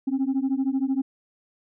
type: beating tone pair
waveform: sine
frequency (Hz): 261.6 / 274.6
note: C4 / C#4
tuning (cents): 0 / -16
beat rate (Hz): 13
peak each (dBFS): -23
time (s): 0.07-1.02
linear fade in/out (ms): 10
effects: tanh soft clip ceiling -18 dBFS